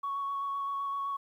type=tone with vibrato; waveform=sine; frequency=1113 Hz; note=C#6; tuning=7 cents sharp; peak=-30 dBFS; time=0.03-1.17 s; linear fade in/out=10 ms; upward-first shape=square; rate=7.8 Hz; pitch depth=10 cents each way; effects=tanh soft clip ceiling -27 dBFS + 11-bit